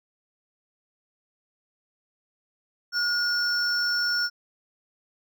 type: tone pair together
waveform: triangle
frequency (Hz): 1437 / 5425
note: F6 / E8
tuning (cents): +49 / +49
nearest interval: octave + major seventh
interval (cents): 2300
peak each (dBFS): -24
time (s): 2.92-4.3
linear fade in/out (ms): 50
effects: none